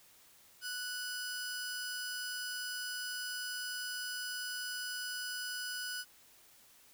sawtooth tone pair together, 1480 / 4995 Hz, F#6 / D#8, 0 / +6 cents, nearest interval octave + major sixth, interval 2106 cents, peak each -36 / -40 dBFS, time 0.61-6.05 s, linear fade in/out 50 ms, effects white hiss -62 dBFS RMS until 6.93 s

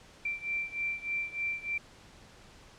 sine beating tone pair, 2349 / 2352.3 Hz, D7 / D7, 0 / +2 cents, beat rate 3.3 Hz, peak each -34 / -36 dBFS, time 0.25-1.78 s, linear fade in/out 5 ms, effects pink hiss -55 dBFS RMS until 2.78 s + low-pass 7000 Hz 12 dB/octave

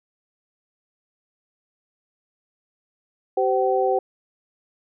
sine tone cluster, 385.1 / 516 / 764 Hz, G4 / C5 / G5, -31 / -24 / -45 cents, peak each -22 dBFS, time 3.37-3.99 s, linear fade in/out 5 ms, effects none

